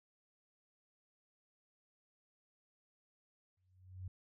sine tone with exponential growth, 92.5 Hz, F#2, in tune, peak -40 dBFS, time 3.57-4.08 s, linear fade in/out 5 ms, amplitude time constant 110 ms, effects none

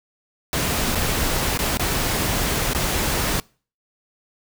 pink noise with dropouts, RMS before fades -22 dBFS, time 0.53-3.4 s, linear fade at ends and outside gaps 1 ms, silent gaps 0.95-0.954 / 1.575-1.59 / 1.773-1.795 / 2.734-2.748 s, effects noise-tail reverb RT60 0.4 s tail -25 dB re dry

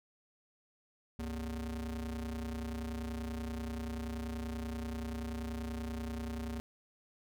square ring-modulated tone, 83.1 Hz, E2, 15 cents sharp, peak -35 dBFS, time 1.19-6.6 s, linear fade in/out 0 ms, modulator 151 Hz, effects none

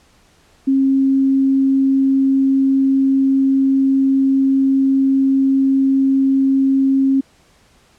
sine tone, 269.5 Hz, C#4, 49 cents flat, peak -11 dBFS, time 0.67-7.21 s, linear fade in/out 10 ms, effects pink hiss -53 dBFS RMS until 7.98 s + low-pass 9000 Hz 12 dB/octave

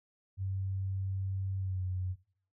sine tone with pitch glide, 96 to 92.14 Hz, G2 to F#2, -36 to -7 cents, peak -32 dBFS, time 0.37-2.16 s, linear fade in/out 50 ms, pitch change -71 cents, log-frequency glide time 1.58-1.83 s, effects noise-tail reverb RT60 0.5 s tail -17 dB re dry

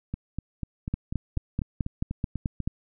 two click trains, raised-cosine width 5 ms, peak -18 / -14 dBFS, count 11 / 9, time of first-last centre 0.14-2.603 / 0.94-2.675 s, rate 4.06 / 4.61 Hz, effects none

